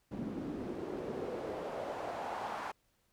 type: noise with band-pass filter sweep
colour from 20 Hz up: pink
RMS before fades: -40 dBFS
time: 0.11-2.72 s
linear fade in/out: 10 ms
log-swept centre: 230 to 1000 Hz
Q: 2.4
effects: pink hiss -75 dBFS RMS until 3.12 s